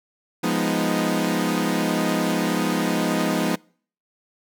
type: chord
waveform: sawtooth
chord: F half-diminished seventh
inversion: none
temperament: equal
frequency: 174.61 / 207.7 / 246.9 / 311.1 Hz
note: F3 / Ab3 / Cb4 / Eb4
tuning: 0 / 0 / 0 / 0 cents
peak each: -22 dBFS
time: 0.43-3.56 s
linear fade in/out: 10 ms
effects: noise-tail reverb RT60 0.5 s tail -26 dB re dry